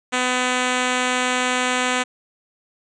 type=tone; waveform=5% pulse; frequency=251.5 Hz; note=B3; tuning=32 cents sharp; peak=-7 dBFS; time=0.12-2.04 s; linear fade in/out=20 ms; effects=resampled to 22050 Hz